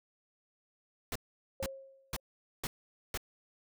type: noise bursts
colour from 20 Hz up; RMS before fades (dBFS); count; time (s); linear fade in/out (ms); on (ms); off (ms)
pink; -36; 5; 1.12-3.175; 2; 35; 470
type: tone with exponential decay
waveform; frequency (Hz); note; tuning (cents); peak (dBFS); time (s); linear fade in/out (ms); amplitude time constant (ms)
sine; 539; C#5; -49; -35; 1.6-2.2; 2; 130
effects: none